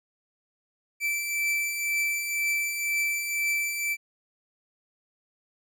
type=beating tone pair; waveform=45% pulse; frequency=2327 / 2329 Hz; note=D7 / D7; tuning=-17 / -15 cents; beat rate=2 Hz; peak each=-34 / -26 dBFS; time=1-3.97 s; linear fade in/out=50 ms; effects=none